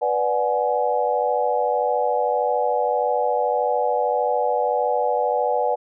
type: chord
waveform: sine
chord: G# half-diminished seventh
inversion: first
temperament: equal with one note detuned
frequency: 493.9 / 587.3 / 740 / 841.7 Hz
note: B4 / D5 / F#5 / G#5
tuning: 0 / 0 / 0 / +23 cents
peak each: -23 / -24 / -24 / -24 dBFS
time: 0.01-5.76 s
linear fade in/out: 20 ms
effects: none